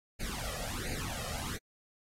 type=noise with flanger; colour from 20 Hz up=pink; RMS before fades=-38 dBFS; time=0.19-1.58 s; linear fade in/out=20 ms; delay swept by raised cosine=0.44 to 1.64 ms; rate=1.4 Hz; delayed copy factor=+0.9; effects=low-pass 12000 Hz 12 dB/octave + AAC 48 kbps